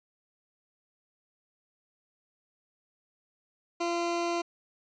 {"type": "tone", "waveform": "20% pulse", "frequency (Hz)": 342.8, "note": "F4", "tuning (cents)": -32, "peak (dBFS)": -23, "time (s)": [3.8, 4.42], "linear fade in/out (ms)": 10, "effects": ["resampled to 16000 Hz"]}